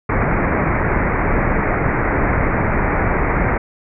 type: low-pass noise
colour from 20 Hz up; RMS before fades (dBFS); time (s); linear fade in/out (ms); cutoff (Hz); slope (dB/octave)
pink; -17; 0.09-3.58; 5; 2300; 96
effects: none

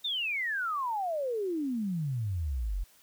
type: exponential sweep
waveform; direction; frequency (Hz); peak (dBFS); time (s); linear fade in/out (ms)
sine; down; 3725 to 41.5; -29; 0.04-2.84; 10
effects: white hiss -61 dBFS RMS until 3.02 s

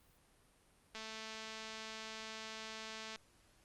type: click train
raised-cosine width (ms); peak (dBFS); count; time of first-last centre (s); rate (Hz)
0.2; -30; 487; 0.95-3.159; 220
effects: pink hiss -69 dBFS RMS until 3.64 s + Opus 32 kbps

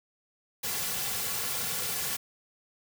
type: noise with comb filter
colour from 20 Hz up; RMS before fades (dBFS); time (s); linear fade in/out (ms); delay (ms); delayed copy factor
white; -32; 0.63-2.17; 10; 3.2; -0.75
effects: none

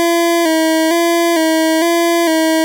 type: tone with vibrato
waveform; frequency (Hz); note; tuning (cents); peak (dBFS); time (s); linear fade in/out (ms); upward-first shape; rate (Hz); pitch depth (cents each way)
25% pulse; 329.6; E4; 0; -7; 0-2.64; 0; square; 1.1; 50
effects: none

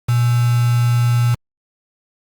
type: tone with quantisation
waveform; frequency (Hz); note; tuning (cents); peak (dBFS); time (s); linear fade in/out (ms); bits
sine; 120; B2; -49; -12; 0.08-1.35; 10; 4
effects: Opus 48 kbps

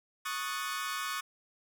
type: chord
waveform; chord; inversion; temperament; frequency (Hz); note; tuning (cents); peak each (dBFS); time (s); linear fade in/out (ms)
sawtooth; D# half-diminished seventh; third; equal; 1108.7 / 1244.5 / 1480 / 1760; C#6 / D#6 / F#6 / A6; 0 / 0 / 0 / 0; -34 / -35 / -37 / -39; 0.25-1.21; 10
effects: none

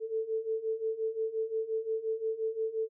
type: beating tone pair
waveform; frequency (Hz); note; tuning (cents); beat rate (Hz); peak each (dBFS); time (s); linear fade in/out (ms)
sine; 440 / 445.7; A4 / A4; 0 / +22; 5.7; -35 / -32; 0-2.89; 50
effects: none

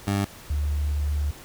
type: tone pair in turn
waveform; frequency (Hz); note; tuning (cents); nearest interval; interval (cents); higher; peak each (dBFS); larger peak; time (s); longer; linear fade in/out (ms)
20% pulse / sine; 100 / 73.28; G2 / D2; +35 / -3; perfect fourth; 538; first; -17 / -22; first; 0.07-0.25 / 0.5-1.31; second; 5
effects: pink hiss -45 dBFS RMS until 1.44 s

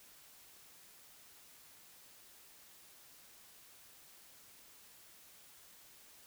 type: silence
effects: white hiss -60 dBFS RMS until 6.26 s

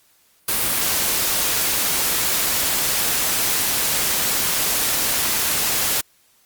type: noise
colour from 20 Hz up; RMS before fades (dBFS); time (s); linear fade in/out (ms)
white; -20; 0.48-6.01; 5
effects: white hiss -58 dBFS RMS until 6.45 s + Opus 48 kbps

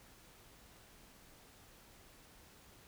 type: silence
effects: pink hiss -61 dBFS RMS until 2.87 s

